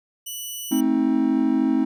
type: tone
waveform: 10% pulse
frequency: 2960 Hz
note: F#7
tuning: in tune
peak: -22 dBFS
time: 0.26-0.81 s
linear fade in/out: 10 ms
type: chord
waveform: triangle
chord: A diminished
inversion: none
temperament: just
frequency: 220 / 264 / 316.8 Hz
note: A3 / C4 / Eb4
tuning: 0 / +16 / +31 cents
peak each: -23 / -18 / -20 dBFS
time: 0.71-1.85 s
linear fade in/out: 10 ms
effects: none